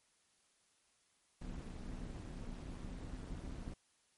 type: noise with amplitude modulation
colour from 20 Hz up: brown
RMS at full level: -42 dBFS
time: 1.41-3.74 s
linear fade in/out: 5 ms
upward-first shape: sine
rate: 213 Hz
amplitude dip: 85%
effects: white hiss -74 dBFS RMS until 4.17 s + MP3 48 kbps